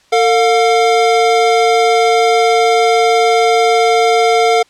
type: tone pair together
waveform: square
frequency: 451.1 / 711.5 Hz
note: A4 / F5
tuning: +43 / +32 cents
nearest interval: minor sixth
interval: 789 cents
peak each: -12 dBFS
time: 0.12-4.63 s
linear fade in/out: 10 ms
effects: white hiss -51 dBFS RMS until 4.69 s + low-pass 6000 Hz 12 dB/octave